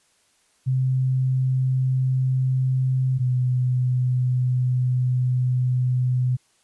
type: tone pair in turn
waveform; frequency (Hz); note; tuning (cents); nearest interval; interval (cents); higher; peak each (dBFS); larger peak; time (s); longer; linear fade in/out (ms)
sine; 130 / 126.15; C3 / B2; -11 / +37; minor second; 52; first; -18; neither; 0.66-3.19 / 3.19-6.37; second; 20
effects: white hiss -63 dBFS RMS until 6.63 s + resampled to 24000 Hz